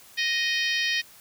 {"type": "harmonic tone", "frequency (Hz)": 622.3, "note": "D#5", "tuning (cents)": 0, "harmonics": [3, 4, 5, 6, 7, 8, 9], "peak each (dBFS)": [-27, -29, -31, -33, -34, -35, -36], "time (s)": [0.17, 1.02], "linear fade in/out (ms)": 20, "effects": ["white hiss -51 dBFS RMS until 1.2 s"]}